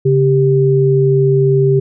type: tone pair together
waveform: sine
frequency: 138.8 / 393 Hz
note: C#3 / G4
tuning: +3 / +4 cents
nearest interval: octave + tritone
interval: 1801 cents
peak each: -11 dBFS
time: 0.05-1.8 s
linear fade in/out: 10 ms
effects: none